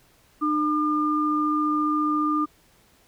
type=tone pair together; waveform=sine; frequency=302.4 / 1205 Hz; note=D#4 / D6; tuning=-49 / +44 cents; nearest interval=2 octaves; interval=2393 cents; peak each=-23 dBFS; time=0.41-2.46 s; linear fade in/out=20 ms; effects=pink hiss -59 dBFS RMS until 3.07 s